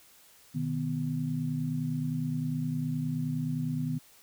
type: tone cluster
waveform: sine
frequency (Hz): 124.9 / 154.6 / 247.7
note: B2 / D#3 / B3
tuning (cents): +20 / -11 / +5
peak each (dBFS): -37 / -31 / -33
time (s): 0.54-3.99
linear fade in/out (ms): 20
effects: white hiss -58 dBFS RMS until 4.22 s